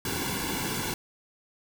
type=noise with comb filter; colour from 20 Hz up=pink; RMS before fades=-31 dBFS; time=0.05-0.94 s; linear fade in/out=2 ms; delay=1.6 ms; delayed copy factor=-0.95; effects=none